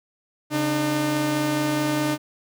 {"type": "tone pair together", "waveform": "sawtooth", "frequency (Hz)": [138.59, 301.9], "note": ["C#3", "D4"], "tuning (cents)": [0, 48], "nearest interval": "octave + minor second", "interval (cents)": 1348, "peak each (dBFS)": [-24, -18], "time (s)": [0.5, 2.18], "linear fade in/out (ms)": 50, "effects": []}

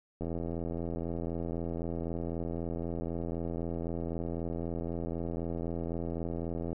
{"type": "click train", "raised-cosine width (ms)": 2, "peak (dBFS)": -23, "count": 548, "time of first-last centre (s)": [0.21, 6.73], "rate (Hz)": 83.9, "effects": []}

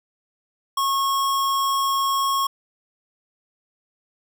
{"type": "tone", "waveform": "square", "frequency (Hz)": 1093, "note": "C#6", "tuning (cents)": -25, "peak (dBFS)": -20, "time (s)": [0.77, 2.47], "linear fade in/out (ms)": 5, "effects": []}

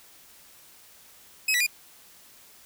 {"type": "tone with pitch steps", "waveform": "sawtooth", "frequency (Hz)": [2554, 1955, 2423], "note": ["D#7", "B6", "D#7"], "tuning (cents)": [45, -18, -47], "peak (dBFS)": -18, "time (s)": [1.48, 1.666], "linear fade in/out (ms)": 5, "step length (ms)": 62, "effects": ["white hiss -53 dBFS RMS until 2.65 s"]}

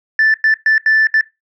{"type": "tone bursts at uneven times", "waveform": "sine", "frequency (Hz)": 1760, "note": "A6", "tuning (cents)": 0, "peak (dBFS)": -7, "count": 5, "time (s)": [[0.19, 0.34], [0.44, 0.54], [0.66, 0.78], [0.86, 1.07], [1.14, 1.21]], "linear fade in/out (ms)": 2, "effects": ["noise-tail reverb RT60 0.2 s tail -20 dB re dry", "tanh soft clip ceiling -6 dBFS"]}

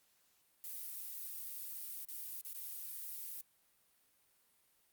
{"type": "noise with dropouts", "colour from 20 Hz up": "violet", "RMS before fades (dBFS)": -45, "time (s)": [0.64, 3.41], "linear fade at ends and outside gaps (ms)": 1, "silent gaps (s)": [[2.049, 2.086], [2.411, 2.449], [2.531, 2.546]], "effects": ["white hiss -73 dBFS RMS until 4.92 s", "Opus 48 kbps"]}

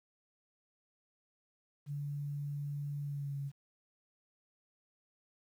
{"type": "tone with pitch glide", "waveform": "sine", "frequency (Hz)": [144.1, 140.08], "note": ["D3", "C#3"], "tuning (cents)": [-33, 18], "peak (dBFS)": -36, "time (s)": [1.86, 3.52], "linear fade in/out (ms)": 50, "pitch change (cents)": -49, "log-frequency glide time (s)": [3.02, 3.37], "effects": ["11-bit"]}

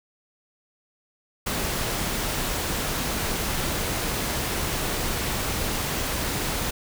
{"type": "noise", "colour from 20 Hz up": "pink", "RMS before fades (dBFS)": -27, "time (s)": [1.46, 6.71], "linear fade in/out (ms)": 10, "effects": []}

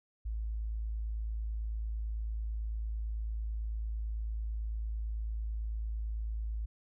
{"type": "tone", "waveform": "sine", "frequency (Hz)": 54.5, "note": "A1", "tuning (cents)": -16, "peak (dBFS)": -33, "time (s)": [0.25, 6.66], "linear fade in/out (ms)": 10, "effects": []}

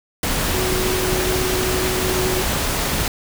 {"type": "tone in noise", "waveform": "sine", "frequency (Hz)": 370, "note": "F#4", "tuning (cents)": 0, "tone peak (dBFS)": -22, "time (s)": [0.54, 2.42], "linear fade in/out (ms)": 2, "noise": "pink", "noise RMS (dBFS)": -21, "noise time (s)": [0.23, 3.08], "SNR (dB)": -4, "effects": []}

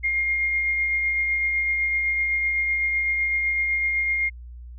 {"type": "tone with tremolo", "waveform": "sine", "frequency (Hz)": 2127, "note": "C7", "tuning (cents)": 28, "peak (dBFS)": -19, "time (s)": [0.03, 4.3], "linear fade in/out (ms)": 20, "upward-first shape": "triangle", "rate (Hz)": 7.9, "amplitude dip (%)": 30, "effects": ["added 60 Hz sine -37 dBFS peak until 4.78 s"]}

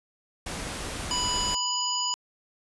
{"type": "noise", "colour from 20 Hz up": "pink", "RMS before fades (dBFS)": -34, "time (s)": [0.46, 1.55], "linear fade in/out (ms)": 5}
{"type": "harmonic tone", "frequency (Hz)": 987.8, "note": "B5", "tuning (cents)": 0, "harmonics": [1, 3, 5, 7], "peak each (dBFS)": [-31, -31, -31, -31], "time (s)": [1.11, 2.14], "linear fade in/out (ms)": 0}
{"effects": ["resampled to 24000 Hz"]}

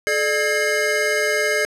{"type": "tone cluster", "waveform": "square", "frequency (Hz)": [429.2, 598, 1638, 2128], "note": ["A4", "D5", "G#6", "C7"], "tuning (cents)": [-43, 31, -24, 29], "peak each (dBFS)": -24, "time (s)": [0.07, 1.65], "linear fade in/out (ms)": 0, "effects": ["low-pass 11000 Hz 12 dB/octave", "9-bit"]}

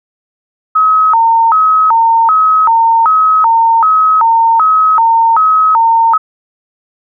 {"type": "tone with vibrato", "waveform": "sine", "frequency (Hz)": 1079, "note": "C#6", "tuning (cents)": -47, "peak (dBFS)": -5, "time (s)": [0.75, 6.18], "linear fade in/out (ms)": 10, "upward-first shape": "square", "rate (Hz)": 1.3, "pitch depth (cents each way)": 290, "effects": []}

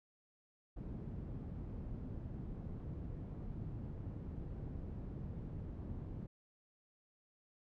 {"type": "low-pass noise", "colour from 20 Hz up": "white", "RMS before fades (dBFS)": -45, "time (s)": [0.76, 6.27], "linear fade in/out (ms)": 10, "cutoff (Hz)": 160, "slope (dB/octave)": 12, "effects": []}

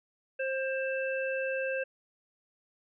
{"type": "harmonic tone", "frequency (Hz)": 530, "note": "C5", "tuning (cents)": 22, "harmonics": [1, 3, 5], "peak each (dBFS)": [-31, -36, -38], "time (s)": [0.39, 1.84], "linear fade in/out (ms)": 10, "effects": []}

